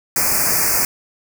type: band-stop noise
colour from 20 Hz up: white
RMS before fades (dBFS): -17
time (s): 0.16-0.85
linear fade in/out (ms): 2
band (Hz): 2500 to 4700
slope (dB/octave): 96
effects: none